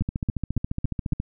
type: two click trains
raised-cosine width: 5 ms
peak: -13 / -14 dBFS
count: 5 / 18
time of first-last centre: 0.01-1.124 / 0.02-1.201 s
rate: 3.59 / 14.4 Hz
effects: none